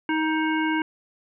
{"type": "harmonic tone", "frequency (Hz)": 314.3, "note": "D#4", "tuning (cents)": 18, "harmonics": [1, 3, 5, 7, 9], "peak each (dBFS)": [-23, -28, -29, -32, -37], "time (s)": [0.09, 0.82], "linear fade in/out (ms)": 2, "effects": []}